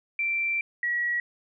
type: tone pair in turn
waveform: sine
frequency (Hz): 2349 / 1919.8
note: D7 / B6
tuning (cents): 0 / -50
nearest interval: minor third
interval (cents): 350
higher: first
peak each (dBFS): -24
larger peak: neither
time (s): 0.19-0.61 / 0.83-1.2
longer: first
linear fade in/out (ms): 2
effects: none